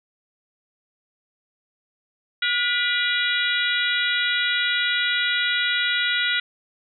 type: harmonic tone with a mistuned harmonic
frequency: 480 Hz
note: B4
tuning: 49 cents flat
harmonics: 3 / 4 / 5 / 6 / 7 / 8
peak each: -24 / -26 / -30 / -31 / -27 / -27 dBFS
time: 2.42-6.4 s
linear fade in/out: 5 ms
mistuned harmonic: 4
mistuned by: +54 cents
effects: none